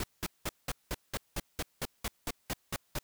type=noise bursts; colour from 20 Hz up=pink; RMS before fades=-34 dBFS; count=14; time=0-2.988 s; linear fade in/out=2 ms; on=37 ms; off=190 ms; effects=white hiss -72 dBFS RMS until 3.03 s